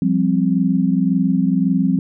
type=chord; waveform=sine; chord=F suspended second; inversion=none; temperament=just; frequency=174.61 / 196.44 / 261.9 Hz; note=F3 / G3 / C4; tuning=0 / +4 / +2 cents; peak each=-18 dBFS; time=0.02-1.99 s; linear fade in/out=2 ms; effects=none